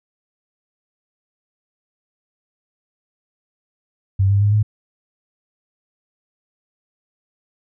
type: tone with pitch steps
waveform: sine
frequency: 97 / 99.96 / 103.01 / 106.15 Hz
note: G2 / G2 / G#2 / G#2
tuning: -18 / +34 / -14 / +38 cents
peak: -12 dBFS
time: 4.19-4.63 s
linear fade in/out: 10 ms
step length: 110 ms
effects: none